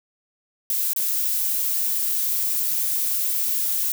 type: noise with dropouts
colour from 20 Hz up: violet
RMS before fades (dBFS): -23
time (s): 0.7-3.92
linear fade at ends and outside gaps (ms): 1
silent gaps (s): 0.933-0.962
effects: none